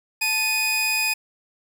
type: tone pair together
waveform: sawtooth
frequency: 880 / 2489 Hz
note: A5 / D#7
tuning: 0 / 0 cents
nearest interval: octave + tritone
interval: 1800 cents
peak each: -28 / -17 dBFS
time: 0.21-1.14 s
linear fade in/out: 10 ms
effects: none